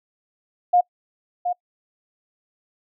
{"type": "tone with echo", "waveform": "sine", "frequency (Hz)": 713, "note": "F5", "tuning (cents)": 36, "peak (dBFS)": -12, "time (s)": [0.73, 0.81], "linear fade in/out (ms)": 10, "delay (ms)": 720, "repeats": 1, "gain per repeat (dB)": -8, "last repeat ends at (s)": 1.53, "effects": ["noise-tail reverb RT60 0.1 s tail -26 dB re dry"]}